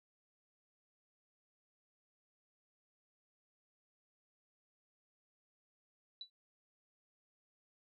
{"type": "tone with exponential decay", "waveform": "sine", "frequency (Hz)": 3951, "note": "B7", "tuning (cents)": 0, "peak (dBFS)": -40, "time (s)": [6.21, 6.3], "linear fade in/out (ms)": 2, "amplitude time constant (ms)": 19, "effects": []}